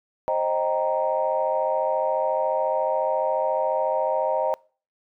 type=chord; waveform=sine; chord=C minor seventh; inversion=none; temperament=equal with one note detuned; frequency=528.1 / 622.3 / 784 / 932.3 Hz; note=C5 / Eb5 / G5 / Bb5; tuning=+16 / 0 / 0 / 0 cents; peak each=-26 / -24 / -29 / -26 dBFS; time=0.28-4.54 s; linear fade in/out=0 ms; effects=noise-tail reverb RT60 0.4 s tail -25 dB re dry + tanh soft clip ceiling -10 dBFS